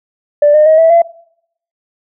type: tone with pitch steps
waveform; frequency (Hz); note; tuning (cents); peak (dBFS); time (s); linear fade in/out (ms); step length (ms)
sine; 587 / 608.4 / 630.6 / 653.6 / 677.4; D5 / D#5 / D#5 / E5 / E5; -1 / -39 / +23 / -15 / +47; -3; 0.42-1.02; 5; 120
effects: noise-tail reverb RT60 0.7 s tail -23 dB re dry + tanh soft clip ceiling 0 dBFS